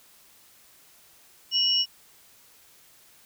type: tone pair together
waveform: sine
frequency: 2923 / 5467 Hz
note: F#7 / F8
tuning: -22 / -38 cents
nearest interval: major seventh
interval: 1084 cents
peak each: -23 dBFS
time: 1.51-1.86 s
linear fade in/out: 50 ms
effects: white hiss -56 dBFS RMS until 3.25 s